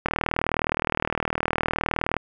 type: click train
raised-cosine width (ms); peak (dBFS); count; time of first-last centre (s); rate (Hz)
0.5; -7; 84; 0.06-2.167; 39.4
effects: none